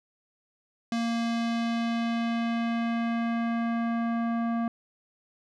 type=tone with low-pass filter sweep; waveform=square; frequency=231.9 Hz; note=A#3; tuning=9 cents flat; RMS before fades=-28 dBFS; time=0.92-4.68 s; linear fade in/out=2 ms; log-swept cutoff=5600 to 1200 Hz; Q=1.1; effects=none